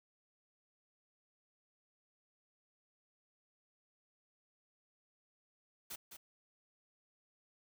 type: noise with echo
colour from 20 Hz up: white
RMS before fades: -45 dBFS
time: 5.9-5.96 s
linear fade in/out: 10 ms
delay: 210 ms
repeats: 1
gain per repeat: -7 dB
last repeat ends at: 6.17 s
effects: none